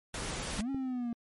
pink noise, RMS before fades -37 dBFS, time 0.14-0.61 s, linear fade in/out 2 ms
triangle linear two-way sweep, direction up then down, 189 to 274.8 to 232.2 Hz, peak -30 dBFS, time 0.58-1.13 s, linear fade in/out 2 ms, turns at 0.7 s
click, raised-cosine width 3 ms, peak -28 dBFS, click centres 0.746 s
effects MP3 48 kbps

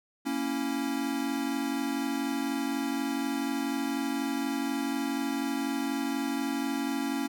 square chord, A# diminished, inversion none, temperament equal, 233.1 / 277.2 / 329.6 Hz, A#3 / C#4 / E4, 0 / 0 / 0 cents, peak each -36 / -31 / -37 dBFS, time 0.25-7.28 s, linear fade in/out 20 ms, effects none

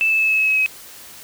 sine tone with pitch steps, 2637 / 2622 / 2607 / 2592 / 2577 / 2562 / 2547 Hz, E7 / E7 / E7 / E7 / E7 / E7 / D#7, 0 / -10 / -20 / -30 / -40 / -50 / +40 cents, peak -14 dBFS, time 0.01-0.661 s, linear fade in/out 0 ms, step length 93 ms, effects white hiss -40 dBFS RMS until 1.23 s

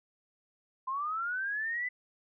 sine linear sweep, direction up, 1026 to 2017 Hz, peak -31 dBFS, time 0.87-1.89 s, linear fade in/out 10 ms, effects none

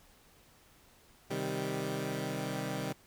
15% pulse chord, C minor, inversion none, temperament equal, 130.81 / 155.56 / 196 Hz, C3 / Eb3 / G3, 0 / 0 / 0 cents, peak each -32 dBFS, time 1.3-2.93 s, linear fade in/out 10 ms, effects pink hiss -62 dBFS RMS until 3.06 s

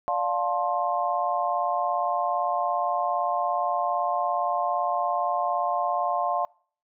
sine chord, D minor seventh, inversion none, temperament just, 587.3 / 704.8 / 881 / 1057.2 Hz, D5 / F5 / A5 / C6, 0 / +16 / +2 / +18 cents, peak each -31 / -26 / -31 / -28 dBFS, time 0.08-6.45 s, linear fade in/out 0 ms, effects noise-tail reverb RT60 0.5 s tail -26 dB re dry

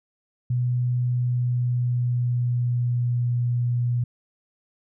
sine tone with pitch glide, 123.47 to 121.28 Hz, B2 to B2, 0 to -31 cents, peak -20 dBFS, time 0.5-4.04 s, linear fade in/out 5 ms, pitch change -31 cents, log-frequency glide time 1.02-3.28 s, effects none

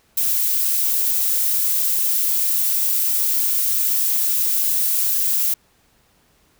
violet noise, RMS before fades -19 dBFS, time 0.17-5.54 s, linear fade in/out 5 ms, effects pink hiss -59 dBFS RMS until 6.59 s

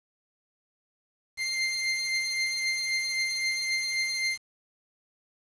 25% pulse beating tone pair, 2093 / 2096.8 Hz, C7 / C7, 0 / +3 cents, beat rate 3.8 Hz, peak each -31 / -24 dBFS, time 1.37-4.38 s, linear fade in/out 50 ms, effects resampled to 24000 Hz + 8-bit

